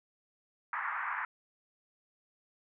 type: band-pass noise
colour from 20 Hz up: pink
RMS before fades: -36 dBFS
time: 0.73-1.25 s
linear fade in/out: 2 ms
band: 920 to 2000 Hz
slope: 48 dB/octave
effects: none